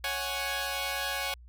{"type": "chord", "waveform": "10% pulse", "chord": "C# suspended fourth", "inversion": "none", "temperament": "equal", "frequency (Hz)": [554.4, 740, 830.6], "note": ["C#5", "F#5", "G#5"], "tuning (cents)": [0, 0, 0], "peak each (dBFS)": -27, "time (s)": [0.04, 1.34], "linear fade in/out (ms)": 2, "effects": ["added 60 Hz sine -48 dBFS peak until 1.48 s"]}